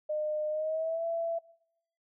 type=tone with pitch glide; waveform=sine; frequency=609 to 668 Hz; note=D#5 to E5; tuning=-37 to +23 cents; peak=-29 dBFS; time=0.09-1.39 s; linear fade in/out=10 ms; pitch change=+160 cents; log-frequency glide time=0.49-1.05 s; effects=noise-tail reverb RT60 0.8 s tail -22 dB re dry